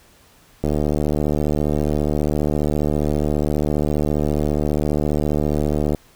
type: click train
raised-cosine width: 2 ms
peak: -7 dBFS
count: 398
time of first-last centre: 0.64-5.947 s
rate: 74.8 Hz
effects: pink hiss -52 dBFS RMS until 6.15 s